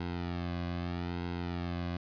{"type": "tone with flanger", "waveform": "sawtooth", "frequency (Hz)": 87.31, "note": "F2", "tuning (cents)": 0, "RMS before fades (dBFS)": -36, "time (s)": [0, 1.97], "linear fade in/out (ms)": 5, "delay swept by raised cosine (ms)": [1.7, 2.21], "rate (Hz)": 0.79, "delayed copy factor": -0.85, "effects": ["resampled to 11025 Hz"]}